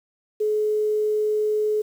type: tone with quantisation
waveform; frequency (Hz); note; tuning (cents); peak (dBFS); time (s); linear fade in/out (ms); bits
sine; 425.9; G#4; +44; -19; 0.4-1.82; 10; 8
effects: none